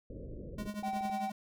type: low-pass noise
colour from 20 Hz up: pink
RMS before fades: -44 dBFS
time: 0.1-0.68 s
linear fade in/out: 2 ms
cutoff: 580 Hz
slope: 96 dB/octave
type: tone with tremolo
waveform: square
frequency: 207.7 Hz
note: G#3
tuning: in tune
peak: -35 dBFS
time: 0.58-1.32 s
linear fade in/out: 5 ms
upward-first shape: triangle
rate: 11 Hz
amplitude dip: 90%
type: clicks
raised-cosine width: 2 ms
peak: -39 dBFS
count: 11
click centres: 0.66 / 0.697 / 0.741 / 0.793 / 0.826 / 0.883 / 0.934 / 0.964 / 1.009 / 1.053 / 1.098 s
type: tone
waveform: triangle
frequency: 770 Hz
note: G5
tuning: 31 cents flat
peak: -32 dBFS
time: 0.83-1.3 s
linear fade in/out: 5 ms
effects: none